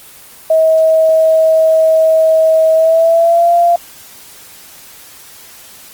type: tone with pitch glide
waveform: sine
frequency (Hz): 640 to 689.9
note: D#5 to F5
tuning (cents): +49 to -21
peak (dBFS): -6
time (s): 0.5-3.76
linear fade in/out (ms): 5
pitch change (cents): +130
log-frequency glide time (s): 2.74-3.53
effects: white hiss -37 dBFS RMS until 5.93 s + Opus 24 kbps